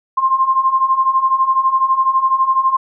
sine beating tone pair, 1048 / 1060 Hz, C6 / C6, +2 / +22 cents, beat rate 12 Hz, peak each -17 / -13 dBFS, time 0.17-2.77 s, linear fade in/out 10 ms, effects none

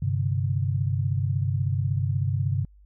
sine chord, G suspended fourth, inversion none, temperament just, 98 / 130.67 / 147 Hz, G2 / C3 / D3, 0 / -2 / +2 cents, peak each -25 / -26 / -30 dBFS, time 0.02-2.65 s, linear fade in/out 5 ms, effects added 50 Hz sine -50 dBFS peak until 2.85 s

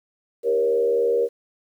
sine tone with frequency modulation, 471.1 Hz, A#4, 18 cents sharp, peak -17 dBFS, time 0.43-1.29 s, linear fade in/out 50 ms, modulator 76.3 Hz, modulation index 0.79, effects 9-bit

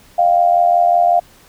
sine tone with amplitude modulation, 699 Hz, F5, 1 cent sharp, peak -6 dBFS, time 0.18-1.2 s, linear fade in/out 10 ms, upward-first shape sine, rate 85.4 Hz, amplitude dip 70%, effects pink hiss -47 dBFS RMS until 1.48 s

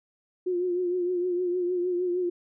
sine tone with vibrato, 357.8 Hz, F4, 42 cents sharp, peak -24 dBFS, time 0.46-2.3 s, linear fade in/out 10 ms, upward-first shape triangle, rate 6.5 Hz, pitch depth 54 cents each way, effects none

